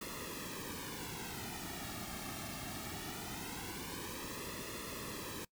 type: noise with flanger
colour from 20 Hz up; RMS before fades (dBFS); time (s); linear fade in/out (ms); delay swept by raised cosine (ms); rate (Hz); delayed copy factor
pink; -44; 0.01-5.45; 5; 1.3 to 2.04; 0.21; -0.75
effects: noise-tail reverb RT60 0.1 s tail -22 dB re dry